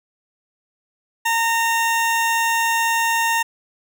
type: tone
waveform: 20% pulse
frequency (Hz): 918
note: A#5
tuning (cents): -27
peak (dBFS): -12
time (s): 1.25-3.43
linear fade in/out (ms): 10
effects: none

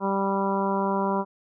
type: harmonic tone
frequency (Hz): 196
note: G3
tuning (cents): 0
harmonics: 1 / 2 / 3 / 4 / 5 / 6 / 7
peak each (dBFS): -27 / -29 / -31 / -33 / -27 / -37 / -38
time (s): 0-1.25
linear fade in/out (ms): 50
effects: none

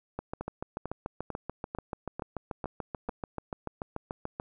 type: two click trains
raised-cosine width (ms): 1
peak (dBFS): -21 / -20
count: 7 / 30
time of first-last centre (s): 0.41-3.089 / 0.19-4.399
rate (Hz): 2.24 / 6.89
effects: none

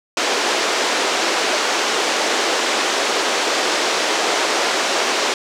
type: band-pass noise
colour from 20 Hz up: pink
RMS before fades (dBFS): -19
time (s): 0.17-5.34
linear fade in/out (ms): 2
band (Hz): 350 to 6900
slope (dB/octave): 24
effects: none

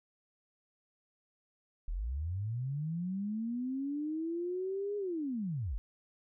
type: linear two-way sweep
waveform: sine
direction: up then down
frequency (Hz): 35.71 to 415.3 to 39.36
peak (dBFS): -33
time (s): 1.88-5.78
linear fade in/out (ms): 0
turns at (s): 4.97
effects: none

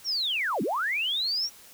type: linear two-way sweep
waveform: sine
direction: down then up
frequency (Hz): 5760 to 168.4 to 5760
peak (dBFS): -25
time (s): 0.04-1.5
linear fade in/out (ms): 50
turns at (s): 0.62
effects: white hiss -51 dBFS RMS until 1.73 s

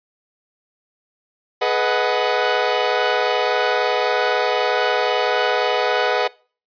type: chord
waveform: sawtooth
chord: G# minor seventh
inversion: none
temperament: equal with one note detuned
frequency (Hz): 422.8 / 493.9 / 622.3 / 740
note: G#4 / B4 / D#5 / F#5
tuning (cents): +31 / 0 / 0 / 0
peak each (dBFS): -19 / -17 / -20 / -18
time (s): 1.61-6.28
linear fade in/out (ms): 10
effects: noise-tail reverb RT60 0.4 s tail -23 dB re dry + resampled to 11025 Hz

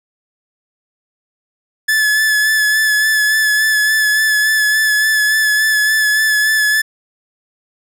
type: tone with vibrato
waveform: 45% pulse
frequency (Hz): 1727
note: A6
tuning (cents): -33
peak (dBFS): -11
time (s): 1.88-6.82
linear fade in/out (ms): 10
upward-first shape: sine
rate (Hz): 3.5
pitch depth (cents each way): 24
effects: none

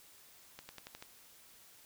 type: accelerating click train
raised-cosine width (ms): 0.2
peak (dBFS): -29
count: 6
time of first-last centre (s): 0.59-1.025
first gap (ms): 100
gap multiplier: 0.93
effects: white hiss -60 dBFS RMS until 1.85 s

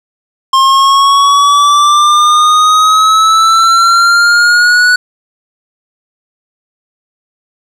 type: exponential sweep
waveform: square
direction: up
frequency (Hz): 1063 to 1480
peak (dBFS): -5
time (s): 0.53-4.96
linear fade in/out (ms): 5
effects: low-pass 7000 Hz 12 dB/octave + 7-bit

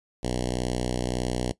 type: tone with notch filter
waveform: 5% pulse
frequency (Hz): 61.74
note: B1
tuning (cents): 0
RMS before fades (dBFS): -28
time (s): 0.23-1.52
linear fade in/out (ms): 5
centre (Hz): 1400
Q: 0.57
effects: noise-tail reverb RT60 0.1 s tail -18 dB re dry + resampled to 24000 Hz

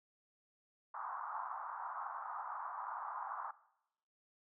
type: band-pass noise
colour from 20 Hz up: pink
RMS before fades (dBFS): -44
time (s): 0.94-3.51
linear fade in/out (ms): 5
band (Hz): 820 to 1300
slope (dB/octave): 48
effects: noise-tail reverb RT60 0.8 s tail -18 dB re dry

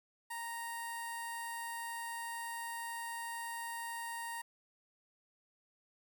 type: tone with notch filter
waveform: 15% pulse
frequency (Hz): 931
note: A#5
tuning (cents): -2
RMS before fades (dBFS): -42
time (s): 0.3-4.42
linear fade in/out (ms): 10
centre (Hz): 3300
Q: 0.79
effects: 11-bit

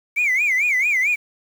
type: tone with vibrato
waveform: sine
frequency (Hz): 2217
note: C#7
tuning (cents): 0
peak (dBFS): -14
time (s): 0.16-1.16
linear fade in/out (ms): 20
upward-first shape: sine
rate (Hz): 4.5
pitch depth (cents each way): 190
effects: tanh soft clip ceiling -14 dBFS + 7-bit

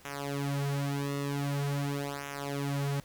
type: tone with flanger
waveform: sawtooth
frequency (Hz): 141.3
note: C#3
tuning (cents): +34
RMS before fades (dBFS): -33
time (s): 0.05-3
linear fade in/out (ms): 0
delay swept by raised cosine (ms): 0.22 to 5.82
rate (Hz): 0.45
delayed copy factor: -1
effects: pink hiss -57 dBFS RMS until 3.04 s

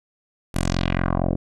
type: tone with low-pass filter sweep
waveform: 10% pulse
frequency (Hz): 44.33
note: F1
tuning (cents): +27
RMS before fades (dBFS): -22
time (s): 0.54-1.36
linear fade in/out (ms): 10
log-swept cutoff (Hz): 12000 to 420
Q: 2.3
effects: none

